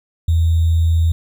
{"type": "tone with sample-and-hold", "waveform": "sine", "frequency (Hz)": 82.5, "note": "E2", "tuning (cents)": 2, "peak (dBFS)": -11, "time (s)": [0.28, 1.12], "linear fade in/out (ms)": 5, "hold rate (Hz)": 3675, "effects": []}